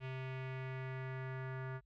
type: tone with low-pass filter sweep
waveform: square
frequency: 130.81 Hz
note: C3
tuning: in tune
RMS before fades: -43 dBFS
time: 0-1.81 s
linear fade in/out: 50 ms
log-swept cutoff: 2600 to 1600 Hz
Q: 2.7
effects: added 50 Hz sine -68 dBFS peak until 1.85 s